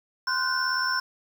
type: tone cluster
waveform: sine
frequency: 1036 / 1456 / 1534 / 5390 Hz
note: C6 / F#6 / G6 / E8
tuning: -17 / -28 / -38 / +38 cents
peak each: -29 dBFS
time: 0.27-1 s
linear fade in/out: 5 ms
effects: 8-bit